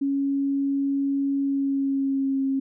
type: tone with pitch glide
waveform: sine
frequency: 277.2 to 269.9 Hz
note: C#4 to C#4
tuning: 0 to -46 cents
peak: -21 dBFS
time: 0.01-2.6 s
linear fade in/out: 10 ms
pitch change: -46 cents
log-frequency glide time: 1.41-2.43 s
effects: none